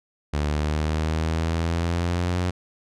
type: exponential sweep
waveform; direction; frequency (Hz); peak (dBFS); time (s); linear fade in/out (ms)
sawtooth; up; 73.42 to 90.3; -18; 0.33-2.51; 10
effects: low-pass 7000 Hz 12 dB/octave